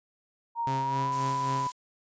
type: tone with pitch glide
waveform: sine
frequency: 932.3 to 993.5 Hz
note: A#5 to B5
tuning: 0 to +10 cents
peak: -27 dBFS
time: 0.55-1.72 s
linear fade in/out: 50 ms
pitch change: +110 cents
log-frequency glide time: 0.77-1.09 s
type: tone with tremolo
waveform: sawtooth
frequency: 133.9 Hz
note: C3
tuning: 40 cents sharp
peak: -26 dBFS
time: 0.67-1.67 s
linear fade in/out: 0 ms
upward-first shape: sine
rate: 3.8 Hz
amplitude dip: 50%
type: noise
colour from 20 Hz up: blue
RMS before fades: -40 dBFS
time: 1.12-1.72 s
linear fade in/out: 2 ms
effects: resampled to 16000 Hz